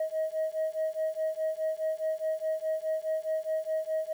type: beating tone pair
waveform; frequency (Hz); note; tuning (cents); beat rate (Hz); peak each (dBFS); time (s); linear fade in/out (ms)
sine; 630 / 634.8; D#5 / D#5; +21 / +35; 4.8; -30; 0-4.13; 5
effects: tanh soft clip ceiling -24 dBFS + 9-bit